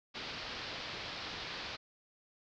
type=low-pass noise; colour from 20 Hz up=white; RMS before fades=-43 dBFS; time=0.14-1.77 s; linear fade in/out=20 ms; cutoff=4900 Hz; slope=48 dB/octave; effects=none